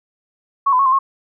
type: tone with pitch steps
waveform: sine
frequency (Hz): 1108 / 1010 / 1099 / 1041 / 1086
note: C#6 / B5 / C#6 / C6 / C#6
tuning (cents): -1 / +39 / -15 / -9 / -36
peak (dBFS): -11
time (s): 0.66-0.99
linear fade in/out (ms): 10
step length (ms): 66
effects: none